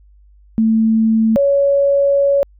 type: tone pair in turn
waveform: sine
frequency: 222.3 / 560.2 Hz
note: A3 / C#5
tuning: +18 / +18 cents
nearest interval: octave + major third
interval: 1600 cents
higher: second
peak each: -10 dBFS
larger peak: neither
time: 0.58-1.36 / 1.36-2.43 s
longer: second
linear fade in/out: 0 ms
effects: added 50 Hz sine -44 dBFS peak until 2.59 s